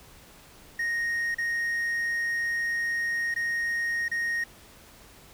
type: tone with dropouts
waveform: triangle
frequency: 1864.7 Hz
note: A#6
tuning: in tune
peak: -24 dBFS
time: 0.79-4.44 s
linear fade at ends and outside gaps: 5 ms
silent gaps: 1.346-1.383 / 3.342-3.361 / 4.083-4.114 s
effects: pink hiss -52 dBFS RMS until 5.33 s